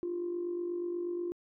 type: tone with amplitude modulation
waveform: sine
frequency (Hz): 349.2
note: F4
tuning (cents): 0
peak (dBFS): -29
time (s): 0.03-1.32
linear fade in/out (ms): 0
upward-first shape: sine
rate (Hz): 48.3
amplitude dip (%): 55
effects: tanh soft clip ceiling -27 dBFS